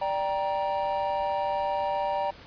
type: chord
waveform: triangle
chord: G minor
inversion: second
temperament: just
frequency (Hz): 588 / 784 / 940.8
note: D5 / G5 / Bb5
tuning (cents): +2 / 0 / +16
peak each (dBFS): -28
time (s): 0.01-2.31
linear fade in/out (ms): 10
effects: pink hiss -48 dBFS RMS until 2.46 s + resampled to 11025 Hz